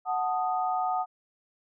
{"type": "chord", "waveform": "sine", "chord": "D# diminished", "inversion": "first", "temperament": "equal with one note detuned", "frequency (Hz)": [740, 880, 1240.9], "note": ["F#5", "A5", "D#6"], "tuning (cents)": [0, 0, -5], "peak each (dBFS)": [-27, -33, -32], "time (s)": [0.05, 1.06], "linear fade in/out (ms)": 50, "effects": []}